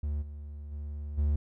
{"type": "tone with level steps", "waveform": "triangle", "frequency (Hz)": 73.42, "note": "D2", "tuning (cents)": 0, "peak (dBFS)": [-27, -37, -33, -22], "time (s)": [0.03, 1.36], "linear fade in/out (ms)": 5, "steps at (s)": [0.21, 0.71, 1.17], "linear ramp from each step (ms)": 20, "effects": []}